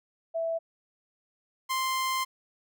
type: tone pair in turn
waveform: sine / sawtooth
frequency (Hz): 659.3 / 1046.6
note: E5 / C6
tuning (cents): 0 / 0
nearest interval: minor sixth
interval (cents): 800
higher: second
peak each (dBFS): -27 / -23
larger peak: second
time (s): 0.34-0.59 / 1.69-2.25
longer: second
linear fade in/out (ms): 20
effects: none